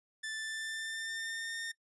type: tone with pitch glide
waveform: sawtooth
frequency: 1760 to 1823.1 Hz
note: A6 to A#6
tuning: 0 to -39 cents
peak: -34 dBFS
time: 0.23-1.72 s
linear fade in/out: 10 ms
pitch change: +61 cents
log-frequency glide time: 0.35-1.57 s
effects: noise-tail reverb RT60 0.1 s tail -19 dB re dry + resampled to 24000 Hz